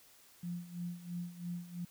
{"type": "tone with tremolo", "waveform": "sine", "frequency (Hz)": 174.61, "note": "F3", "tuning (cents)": 0, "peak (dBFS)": -36, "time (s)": [0.43, 1.85], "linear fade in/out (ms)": 5, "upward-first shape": "sine", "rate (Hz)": 3, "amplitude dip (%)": 80, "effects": ["white hiss -62 dBFS RMS until 1.9 s"]}